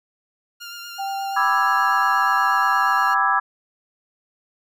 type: tone with vibrato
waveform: 15% pulse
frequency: 1400 Hz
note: F6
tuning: 4 cents sharp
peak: -27 dBFS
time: 0.6-3.15 s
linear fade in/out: 20 ms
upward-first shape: sine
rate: 8.4 Hz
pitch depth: 20 cents each way
type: tone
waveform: sine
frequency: 784 Hz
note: G5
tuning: in tune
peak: -24 dBFS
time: 0.98-3.4 s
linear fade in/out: 20 ms
type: chord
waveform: sine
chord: E dominant seventh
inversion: second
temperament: equal with one note detuned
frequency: 987.8 / 1180.1 / 1318.5 / 1661.2 Hz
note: B5 / D6 / E6 / G#6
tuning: 0 / +8 / 0 / 0 cents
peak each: -22 dBFS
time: 1.36-3.4 s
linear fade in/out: 10 ms
effects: none